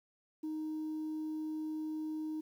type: tone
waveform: sine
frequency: 311.1 Hz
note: D#4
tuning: in tune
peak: -34 dBFS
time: 0.43-2.41 s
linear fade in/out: 10 ms
effects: tanh soft clip ceiling -34 dBFS + 11-bit